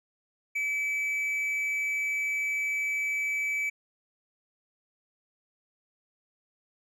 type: tone with amplitude modulation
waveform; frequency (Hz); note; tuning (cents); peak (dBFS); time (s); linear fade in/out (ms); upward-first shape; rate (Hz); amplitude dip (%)
triangle; 2300; D7; -37; -24; 0.55-3.7; 10; sine; 213; 30
effects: none